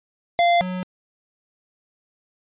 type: tone pair in turn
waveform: square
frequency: 692 / 183.29 Hz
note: F5 / F#3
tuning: -16 / -16 cents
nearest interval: octave + major seventh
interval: 2300 cents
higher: first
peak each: -15 / -26 dBFS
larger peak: first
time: 0.39-0.61 / 0.61-0.83 s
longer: neither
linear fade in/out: 0 ms
effects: resampled to 8000 Hz